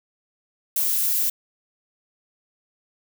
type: noise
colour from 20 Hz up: violet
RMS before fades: -22 dBFS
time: 0.76-1.3 s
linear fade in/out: 5 ms
effects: none